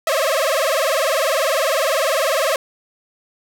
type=tone with vibrato; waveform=sawtooth; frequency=592 Hz; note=D5; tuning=14 cents sharp; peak=-12 dBFS; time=0.07-2.56 s; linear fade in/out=2 ms; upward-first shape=sine; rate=20 Hz; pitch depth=200 cents each way; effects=none